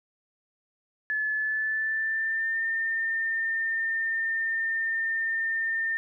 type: tone with pitch glide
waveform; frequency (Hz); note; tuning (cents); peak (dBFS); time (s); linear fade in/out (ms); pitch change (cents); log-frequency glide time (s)
sine; 1724 to 1808.7; A6 to A6; -36 to +47; -25; 1.1-5.97; 0; +83; 1.33-2.61
effects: none